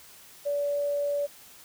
sine tone, 575 Hz, D5, 37 cents flat, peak -25 dBFS, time 0.45-1.27 s, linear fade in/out 20 ms, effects white hiss -51 dBFS RMS until 1.64 s

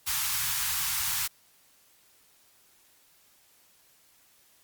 white band-stop noise, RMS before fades -29 dBFS, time 0.06-1.28 s, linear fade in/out 20 ms, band 150 to 850 Hz, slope 48 dB/octave, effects white hiss -62 dBFS RMS until 4.63 s + Opus 48 kbps

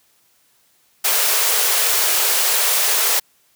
white high-pass noise, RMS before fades -17 dBFS, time 1.04-3.2 s, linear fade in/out 10 ms, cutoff 380 Hz, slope 96 dB/octave, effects white hiss -59 dBFS RMS until 3.55 s + high-pass 60 Hz 12 dB/octave

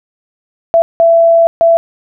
sine tone bursts at uneven times, 668 Hz, E5, 23 cents sharp, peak -4 dBFS, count 3, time 0.74-0.82 / 1-1.47 / 1.61-1.77 s, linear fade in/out 0 ms, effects none

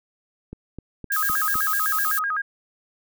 click train, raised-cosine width 3 ms, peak -22 dBFS, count 5, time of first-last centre 0.53-1.556 s, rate 3.9 Hz
sine tone with vibrato, 1429 Hz, F6, 39 cents sharp, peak -22 dBFS, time 1.1-2.42 s, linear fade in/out 10 ms, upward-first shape square, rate 7.9 Hz, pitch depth 220 cents each way
violet noise, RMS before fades -26 dBFS, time 1.12-2.19 s, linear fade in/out 0 ms
effects none

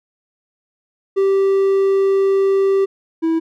triangle tone pair in turn, 390 / 326 Hz, G4 / E4, -9 / -19 cents, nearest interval minor third, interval 310 cents, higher first, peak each -10 / -12 dBFS, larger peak first, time 1.16-2.86 / 3.22-3.4 s, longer first, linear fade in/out 20 ms, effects none

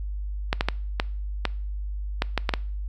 clicks, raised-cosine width 0.3 ms, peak -6 dBFS, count 9, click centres 0.529 / 0.609 / 0.686 / 0.999 / 1.453 / 2.221 / 2.377 / 2.492 / 2.538 s, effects noise-tail reverb RT60 0.5 s tail -23 dB re dry + added 50 Hz sine -28 dBFS peak until 2.88 s

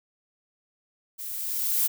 violet noise with level ramp, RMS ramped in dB -37 to -22 dBFS, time 1.18-1.88 s, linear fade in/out 20 ms, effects none

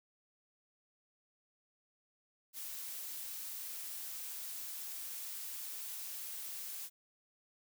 blue noise, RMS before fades -44 dBFS, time 2.53-6.9 s, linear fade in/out 50 ms, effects none

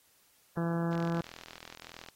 harmonic tone, 168.3 Hz, E3, 36 cents sharp, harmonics 1 / 2 / 3 / 4 / 5 / 6 / 7 / 8 / 9 / 10, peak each -30 / -36 / -40 / -42 / -44 / -46 / -47 / -48 / -49 / -50 dBFS, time 0.57-1.21 s, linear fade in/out 2 ms
click train, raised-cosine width 0.2 ms, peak -28 dBFS, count 49, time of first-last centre 0.93-2.087 s, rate 41.5 Hz
effects white hiss -66 dBFS RMS until 2.15 s + AAC 48 kbps

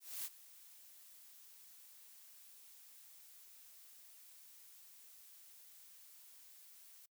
blue noise with ADSR envelope, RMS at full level -42 dBFS, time 0-7.06 s, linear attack 250 ms, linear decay 37 ms, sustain -18 dB, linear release 6 ms, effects noise-tail reverb RT60 0.1 s tail -24 dB re dry

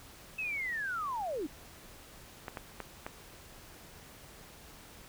sine linear sweep, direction down, 2634 to 265.9 Hz, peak -33 dBFS, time 0.38-1.47 s, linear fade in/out 10 ms
clicks, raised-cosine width 0.5 ms, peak -23 dBFS, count 4, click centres 2.482 / 2.572 / 2.803 / 3.065 s
effects pink hiss -53 dBFS RMS until 5.08 s

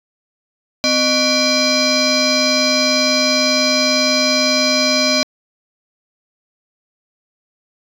sine tone with frequency modulation, 2349 Hz, D7, in tune, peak -11 dBFS, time 0.84-5.23 s, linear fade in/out 0 ms, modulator 868 Hz, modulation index 3.5, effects tanh soft clip ceiling -8 dBFS

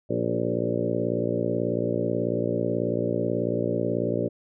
harmonic tone with a mistuned harmonic, 58.27 Hz, A#1, in tune, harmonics 2 / 3 / 4 / 5 / 6 / 7 / 8 / 9 / 10, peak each -32 / -32 / -32 / -32 / -32 / -32 / -32 / -32 / -32 dBFS, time 0.09-4.29 s, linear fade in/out 20 ms, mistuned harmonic 6, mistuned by +29 cents, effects none

